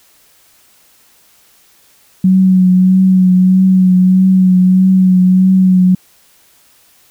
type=tone with vibrato; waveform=sine; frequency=185.8 Hz; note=F#3; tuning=7 cents sharp; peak=-5 dBFS; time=2.24-5.95 s; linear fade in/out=5 ms; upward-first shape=triangle; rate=1.6 Hz; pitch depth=30 cents each way; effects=white hiss -49 dBFS RMS until 7.1 s